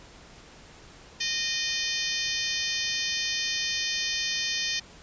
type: harmonic tone with a mistuned harmonic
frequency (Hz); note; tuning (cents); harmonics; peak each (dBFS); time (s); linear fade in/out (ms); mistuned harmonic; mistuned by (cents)
616; D#5; -17; 3 / 4 / 5 / 6 / 7 / 8 / 9 / 10; -35 / -35 / -35 / -35 / -35 / -35 / -35 / -35; 1.2-4.8; 10; 6; -53
effects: pink hiss -50 dBFS RMS until 5.02 s + resampled to 16000 Hz